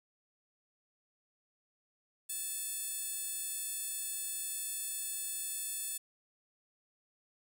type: tone with high-pass filter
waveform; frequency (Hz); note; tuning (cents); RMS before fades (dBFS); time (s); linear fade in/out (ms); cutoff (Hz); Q
15% pulse; 873; A5; -14; -39; 2.29-5.98; 10; 8200; 1.3
effects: none